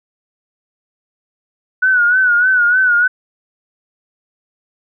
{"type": "tone with vibrato", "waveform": "sine", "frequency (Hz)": 1473, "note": "F#6", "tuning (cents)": -8, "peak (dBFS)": -9, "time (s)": [1.82, 3.08], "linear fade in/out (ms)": 10, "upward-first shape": "sine", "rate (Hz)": 3.3, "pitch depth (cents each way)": 71, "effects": []}